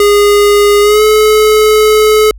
square tone with pitch glide, 410.4 to 429.1 Hz, G#4 to A4, -21 to -43 cents, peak -5 dBFS, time 0-2.31 s, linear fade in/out 2 ms, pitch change +78 cents, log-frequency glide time 0.81-1.03 s, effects added 50 Hz sine -28 dBFS peak until 2.38 s

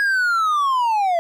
triangle linear sweep, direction down, 1661.2 to 660 Hz, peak -14 dBFS, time 0-1.19 s, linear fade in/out 0 ms, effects none

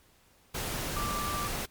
sine tone in noise, 1174.7 Hz, D6, in tune, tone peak -33 dBFS, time 0.96-1.48 s, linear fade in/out 10 ms, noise pink, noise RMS -34 dBFS, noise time 0.54-1.66 s, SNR -2 dB, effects pink hiss -63 dBFS RMS until 1.7 s + MP3 96 kbps

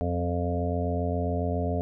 harmonic tone with a mistuned harmonic, 87.31 Hz, F2, in tune, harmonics 1 / 2 / 3 / 5 / 6 / 7 / 8, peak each -28 / -34 / -33 / -34 / -39 / -34 / -35 dBFS, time 0.01-1.81 s, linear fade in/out 0 ms, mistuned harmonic 2, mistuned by +27 cents, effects none

